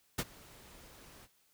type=noise with ADSR envelope; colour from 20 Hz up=pink; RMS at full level=-32 dBFS; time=0.18-1.28 s; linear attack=9 ms; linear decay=47 ms; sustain=-24 dB; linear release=42 ms; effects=white hiss -71 dBFS RMS until 1.53 s